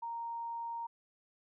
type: tone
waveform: sine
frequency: 930 Hz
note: A#5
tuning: 4 cents flat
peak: -37 dBFS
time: 0.02-0.87 s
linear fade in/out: 10 ms
effects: none